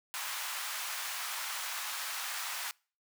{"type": "high-pass noise", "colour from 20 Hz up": "pink", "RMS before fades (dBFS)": -38, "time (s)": [0.14, 2.71], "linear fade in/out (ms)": 0, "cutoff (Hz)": 930, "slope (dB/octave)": 24, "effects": ["noise-tail reverb RT60 0.4 s tail -26 dB re dry"]}